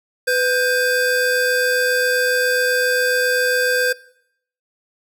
square tone pair together, 499.2 / 1585 Hz, B4 / G6, +19 / +19 cents, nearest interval octave + minor sixth, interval 2000 cents, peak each -19 dBFS, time 0.27-3.93 s, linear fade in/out 10 ms, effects noise-tail reverb RT60 0.7 s tail -21 dB re dry

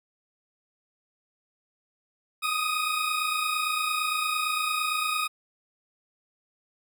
20% pulse tone pair together, 1232.2 / 1261 Hz, D#6 / D#6, -17 / +23 cents, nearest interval unison, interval 40 cents, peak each -24 / -23 dBFS, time 2.42-5.28 s, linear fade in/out 20 ms, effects none

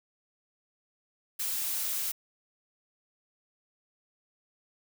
blue noise, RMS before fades -32 dBFS, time 1.39-2.12 s, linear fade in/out 10 ms, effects none

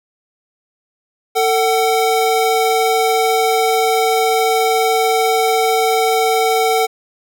square tone pair together, 447.7 / 753 Hz, A4 / F#5, +30 / +30 cents, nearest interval major sixth, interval 900 cents, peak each -16 dBFS, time 1.35-6.87 s, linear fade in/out 20 ms, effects none

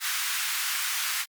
pink high-pass noise, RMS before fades -29 dBFS, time 0-1.26 s, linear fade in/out 50 ms, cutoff 1300 Hz, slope 24 dB/octave, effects Opus 48 kbps

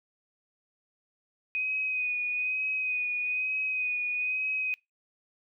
sine tone with vibrato, 2500 Hz, D#7, 8 cents sharp, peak -27 dBFS, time 1.55-4.74 s, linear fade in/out 0 ms, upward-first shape sine, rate 1.1 Hz, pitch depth 28 cents each way, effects noise-tail reverb RT60 0.2 s tail -24 dB re dry

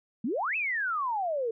sine exponential two-way sweep, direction up then down, 202.2 to 2674 to 438.2 Hz, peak -27 dBFS, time 0.24-1.51 s, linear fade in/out 5 ms, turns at 0.56 s, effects none

